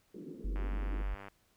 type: band-pass noise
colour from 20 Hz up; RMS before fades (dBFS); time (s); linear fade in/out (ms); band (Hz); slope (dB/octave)
white; -47; 0.14-1.02; 2; 160 to 420; 48
type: tone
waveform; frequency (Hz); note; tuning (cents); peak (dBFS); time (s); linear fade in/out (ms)
sine; 46.8; F#1; +20; -32; 0.44-1.15; 10
type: click train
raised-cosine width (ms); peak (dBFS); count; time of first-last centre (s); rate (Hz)
0.5; -32; 73; 0.56-1.284; 99.5
effects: pink hiss -71 dBFS RMS until 1.56 s